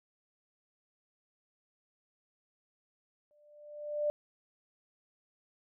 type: tone with exponential growth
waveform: sine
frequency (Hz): 593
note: D5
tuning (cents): +17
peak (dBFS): -26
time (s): 3.31-4.1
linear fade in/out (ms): 0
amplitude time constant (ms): 170
effects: none